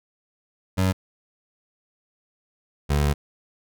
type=tone pair in turn; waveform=25% pulse; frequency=94 / 72.72 Hz; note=F#2 / D2; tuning=+28 / -16 cents; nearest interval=major third; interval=444 cents; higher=first; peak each=-15 dBFS; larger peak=neither; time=0.77-0.93 / 2.89-3.14 s; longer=second; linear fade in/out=20 ms; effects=none